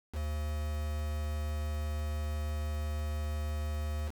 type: tone with quantisation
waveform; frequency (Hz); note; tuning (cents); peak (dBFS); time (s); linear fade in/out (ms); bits
triangle; 75.5; D2; +48; -30; 0.12-4.12; 50; 7
effects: none